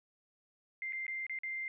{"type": "tone with dropouts", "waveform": "sine", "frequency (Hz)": 2093, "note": "C7", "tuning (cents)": 0, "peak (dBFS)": -36, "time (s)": [0.82, 1.68], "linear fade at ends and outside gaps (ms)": 1, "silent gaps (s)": [[0.924, 0.931], [1.066, 1.08], [1.266, 1.296], [1.388, 1.434]], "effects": []}